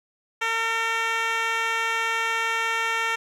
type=tone with band-pass filter; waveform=10% pulse; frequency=454.2 Hz; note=A#4; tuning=45 cents flat; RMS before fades=-25 dBFS; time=0.41-3.16 s; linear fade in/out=10 ms; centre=2000 Hz; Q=0.76; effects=none